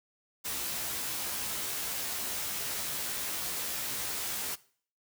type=noise with comb filter; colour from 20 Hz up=white; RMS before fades=-35 dBFS; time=0.44-4.56 s; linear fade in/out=20 ms; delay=15 ms; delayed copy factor=+0.7; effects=noise-tail reverb RT60 0.5 s tail -20 dB re dry